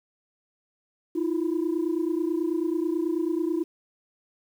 sine tone pair together, 317.2 / 346.4 Hz, D#4 / F4, +33 / -14 cents, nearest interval major second, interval 153 cents, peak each -25 dBFS, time 1.15-3.64 s, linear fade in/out 10 ms, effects tanh soft clip ceiling -19 dBFS + 9-bit

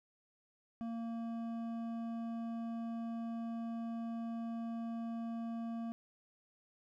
sine tone with hard clipping, 230 Hz, A#3, 23 cents flat, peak -40 dBFS, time 0.81-5.92 s, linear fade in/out 0 ms, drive 9 dB, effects none

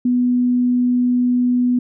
sine tone, 246.9 Hz, B3, in tune, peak -13 dBFS, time 0.05-1.79 s, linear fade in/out 5 ms, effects none

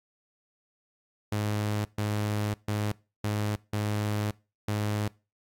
sawtooth tone bursts at uneven times, 104.9 Hz, G#2, 18 cents sharp, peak -23 dBFS, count 6, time 1.32-1.85 / 1.98-2.54 / 2.68-2.92 / 3.24-3.56 / 3.73-4.31 / 4.68-5.08 s, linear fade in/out 5 ms, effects noise-tail reverb RT60 0.3 s tail -23 dB re dry + AAC 64 kbps

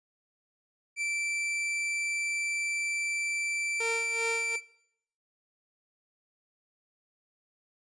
45% pulse tone, 2336 Hz, D7, 10 cents flat, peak -29 dBFS, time 0.96-4.61 s, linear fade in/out 50 ms
sawtooth tone with tremolo, 457.6 Hz, A#4, 32 cents flat, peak -26 dBFS, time 3.8-4.56 s, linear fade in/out 5 ms, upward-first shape sine, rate 2.6 Hz, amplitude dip 80%
effects noise-tail reverb RT60 0.7 s tail -20 dB re dry + resampled to 22050 Hz

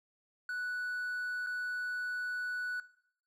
triangle tone with dropouts, 1480 Hz, F#6, in tune, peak -33 dBFS, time 0.49-2.8 s, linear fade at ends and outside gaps 2 ms, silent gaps 1.464-1.469 s, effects noise-tail reverb RT60 0.7 s tail -18 dB re dry

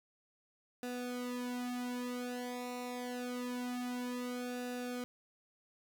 sawtooth tone with flanger, 246.9 Hz, B3, in tune, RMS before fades -40 dBFS, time 0.83-5.04 s, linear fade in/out 0 ms, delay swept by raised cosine 0.93 to 3.43 ms, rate 0.26 Hz, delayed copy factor -0.95, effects none

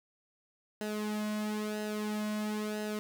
sawtooth tone with flanger, 212 Hz, G#3, 36 cents sharp, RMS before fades -35 dBFS, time 0.81-2.99 s, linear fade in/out 0 ms, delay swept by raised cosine 0.87 to 2.27 ms, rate 1 Hz, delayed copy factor -0.7, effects none

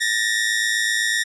sawtooth tone pair together, 1782 / 1889.9 Hz, A6 / A#6, +22 / +23 cents, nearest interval minor second, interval 101 cents, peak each -18 dBFS, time 0-1.24 s, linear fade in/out 20 ms, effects resampled to 24000 Hz

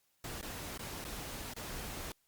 pink noise with dropouts, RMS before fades -43 dBFS, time 0.24-2.12 s, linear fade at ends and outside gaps 2 ms, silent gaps 0.413-0.427 / 0.777-0.792 / 1.043-1.049 / 1.537-1.564 s, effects white hiss -75 dBFS RMS until 2.27 s + Opus 48 kbps

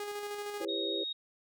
sawtooth tone with tremolo, 411.9 Hz, G#4, 14 cents flat, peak -32 dBFS, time 0-0.65 s, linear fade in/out 2 ms, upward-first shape square, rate 13 Hz, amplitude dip 30%
sine chord, C# half-diminished seventh, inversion first, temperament just, 332.6 / 399.1 / 498.9 / 554.4 Hz, E4 / G4 / B4 / C#5, +16 / +31 / +17 / 0 cents, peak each -38 / -37 / -41 / -41 dBFS, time 0.6-1.04 s, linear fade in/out 10 ms
sine tone, 3749 Hz, A#7, 9 cents sharp, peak -34 dBFS, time 0.68-1.13 s, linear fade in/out 10 ms
effects none

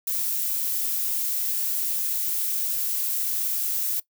violet noise, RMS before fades -26 dBFS, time 0.07-4 s, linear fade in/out 5 ms, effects noise-tail reverb RT60 0.1 s tail -20 dB re dry

